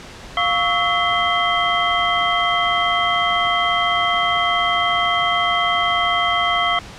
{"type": "tone cluster", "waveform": "sine", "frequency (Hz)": [701, 1121, 1302, 2039, 3174], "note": ["F5", "C#6", "E6", "C7", "G7"], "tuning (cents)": [6, 19, -22, -45, 21], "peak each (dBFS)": -22, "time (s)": [0.37, 6.79], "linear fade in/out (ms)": 2, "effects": ["pink hiss -37 dBFS RMS until 6.98 s", "low-pass 6000 Hz 12 dB/octave"]}